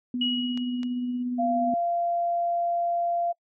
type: tone with tremolo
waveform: sine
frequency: 246.9 Hz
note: B3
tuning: in tune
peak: -25 dBFS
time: 0.14-1.74 s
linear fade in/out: 2 ms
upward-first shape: sine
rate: 17 Hz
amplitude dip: 25%
type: tone with exponential decay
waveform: sine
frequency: 2906 Hz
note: F#7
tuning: 32 cents flat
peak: -23 dBFS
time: 0.21-1.23 s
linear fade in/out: 5 ms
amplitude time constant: 220 ms
type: clicks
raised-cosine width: 0.2 ms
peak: -24 dBFS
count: 2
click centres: 0.575 / 0.832 s
type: tone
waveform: sine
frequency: 690 Hz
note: F5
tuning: 21 cents flat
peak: -23 dBFS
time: 1.38-3.33 s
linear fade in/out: 20 ms
effects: noise-tail reverb RT60 0.1 s tail -26 dB re dry